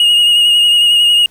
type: tone with vibrato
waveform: triangle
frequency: 2869 Hz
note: F7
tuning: 46 cents sharp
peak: -5 dBFS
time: 0-1.26 s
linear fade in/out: 2 ms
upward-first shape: sine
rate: 11 Hz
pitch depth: 24 cents each way
effects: pink hiss -50 dBFS RMS until 1.3 s